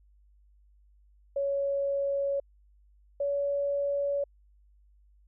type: tone pair in turn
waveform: sine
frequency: 558 / 565.8 Hz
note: C#5 / C#5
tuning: +11 / +35 cents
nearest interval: unison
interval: 24 cents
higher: second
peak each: -26 dBFS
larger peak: neither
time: 1.36-2.4 / 3.2-4.24 s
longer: neither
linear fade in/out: 5 ms
effects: added 50 Hz sine -58 dBFS peak until 5.27 s

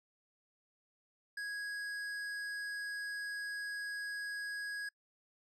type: tone with hard clipping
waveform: sine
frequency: 1657 Hz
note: G#6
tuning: 4 cents flat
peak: -40 dBFS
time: 1.37-4.89 s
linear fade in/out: 5 ms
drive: 10 dB
effects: noise-tail reverb RT60 0.1 s tail -26 dB re dry

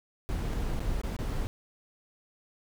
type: noise with dropouts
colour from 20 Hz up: brown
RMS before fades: -31 dBFS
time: 0.29-1.47 s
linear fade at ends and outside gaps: 0 ms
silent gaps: 0.528-0.532 / 0.795-0.804 / 1.015-1.035 / 1.165-1.189 s
effects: none

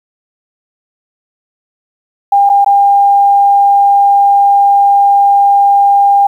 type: tone with dropouts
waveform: sine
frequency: 802 Hz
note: G5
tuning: 39 cents sharp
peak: -4 dBFS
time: 2.32-6.27 s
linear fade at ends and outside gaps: 5 ms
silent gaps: 2.493-2.498 / 2.646-2.661 s
effects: 7-bit

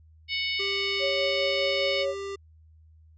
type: harmonic tone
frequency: 740 Hz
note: F#5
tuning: in tune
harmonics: 3 / 4 / 5 / 6 / 7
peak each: -30 / -32 / -34 / -36 / -37 dBFS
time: 0.28-2.06 s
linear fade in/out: 50 ms
type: tone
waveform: square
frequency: 395.6 Hz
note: G4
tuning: 16 cents sharp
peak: -33 dBFS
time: 0.59-2.36 s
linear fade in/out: 10 ms
type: tone with tremolo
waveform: sine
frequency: 554.4 Hz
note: C#5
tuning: in tune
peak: -25 dBFS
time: 0.99-2.15 s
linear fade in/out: 50 ms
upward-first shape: sine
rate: 4.9 Hz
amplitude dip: 30%
effects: added 79 Hz sine -52 dBFS peak until 3.17 s + resampled to 16000 Hz

